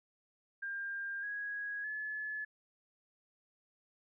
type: tone with pitch steps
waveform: sine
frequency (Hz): 1600 / 1657.4 / 1716.8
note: G6 / G#6 / A6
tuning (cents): +35 / -4 / -43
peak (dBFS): -37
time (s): 0.62-2.45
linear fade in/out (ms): 10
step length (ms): 610
effects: none